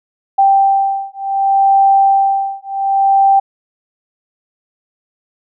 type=beating tone pair; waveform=sine; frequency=784 / 784.67 Hz; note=G5 / G5; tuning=0 / +1 cents; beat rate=0.67 Hz; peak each=-12 dBFS; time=0.38-3.4 s; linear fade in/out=10 ms; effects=none